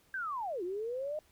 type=linear two-way sweep; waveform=sine; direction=down then up; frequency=1610 to 341.2 to 624 Hz; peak=-34 dBFS; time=0.14-1.19 s; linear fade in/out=2 ms; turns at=0.63 s; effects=pink hiss -67 dBFS RMS until 1.31 s